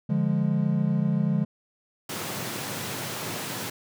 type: chord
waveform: triangle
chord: D diminished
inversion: none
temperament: equal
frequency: 146.83 / 174.61 / 207.7 Hz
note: D3 / F3 / Ab3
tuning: 0 / 0 / 0 cents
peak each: -24 dBFS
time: 0.09-1.45 s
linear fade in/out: 10 ms
type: high-pass noise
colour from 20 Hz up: pink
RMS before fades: -33 dBFS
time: 2.09-3.7 s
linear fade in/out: 5 ms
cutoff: 100 Hz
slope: 96 dB/octave
effects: none